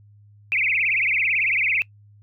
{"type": "tone with vibrato", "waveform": "sine", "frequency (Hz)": 2338, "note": "D7", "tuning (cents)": -8, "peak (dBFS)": -18, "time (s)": [0.52, 1.82], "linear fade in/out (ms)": 0, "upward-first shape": "triangle", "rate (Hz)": 18, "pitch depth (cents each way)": 270, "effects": ["noise-tail reverb RT60 0.1 s tail -22 dB re dry", "added 103 Hz sine -48 dBFS peak until 2.22 s"]}